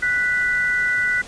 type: tone pair together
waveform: sine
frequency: 1480 / 1975.6 Hz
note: F#6 / B6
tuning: 0 / 0 cents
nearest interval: perfect fourth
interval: 500 cents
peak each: -20 dBFS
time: 0.02-1.22 s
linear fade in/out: 10 ms
effects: pink hiss -39 dBFS RMS until 1.27 s + resampled to 22050 Hz